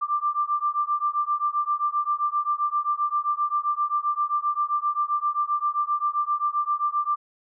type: beating tone pair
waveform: sine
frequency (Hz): 1179 / 1186.6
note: D6 / D6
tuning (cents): +6 / +18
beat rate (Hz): 7.6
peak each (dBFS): -25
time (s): 0.01-7.16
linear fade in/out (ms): 20
effects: none